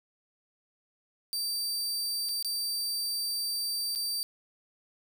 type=tone with dropouts; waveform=sawtooth; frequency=4656 Hz; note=D8; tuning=16 cents flat; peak=-27 dBFS; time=1.33-4.23 s; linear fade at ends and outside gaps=0 ms; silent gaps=2.288-2.292 / 2.426-2.447 / 3.951-3.958 s; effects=none